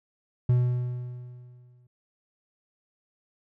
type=tone with exponential decay; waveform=triangle; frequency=123.47 Hz; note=B2; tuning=in tune; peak=-15 dBFS; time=0.49-1.87 s; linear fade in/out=5 ms; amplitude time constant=300 ms; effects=none